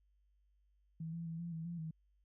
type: tone with pitch steps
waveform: sine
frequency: 161.8 / 167.7 / 163.9 / 170.7 / 162.1 / 171.4 / 159.5 Hz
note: E3 / E3 / E3 / F3 / E3 / F3 / D#3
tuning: -32 / +30 / -10 / -39 / -29 / -32 / +43 cents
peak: -40 dBFS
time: 1-1.91 s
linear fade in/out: 5 ms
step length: 130 ms
effects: added 50 Hz sine -70 dBFS peak until 2.24 s